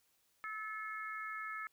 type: harmonic tone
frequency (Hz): 433.1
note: A4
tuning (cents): -27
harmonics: 3 / 4 / 5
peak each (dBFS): -43 / -45 / -47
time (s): 0.44-1.67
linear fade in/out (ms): 0
effects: white hiss -75 dBFS RMS until 1.72 s